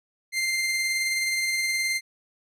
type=tone with tremolo; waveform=sawtooth; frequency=2093 Hz; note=C7; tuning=in tune; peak=-19 dBFS; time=0.32-2.01 s; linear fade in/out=50 ms; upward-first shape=sine; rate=19 Hz; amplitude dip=25%; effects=low-pass 12000 Hz 12 dB/octave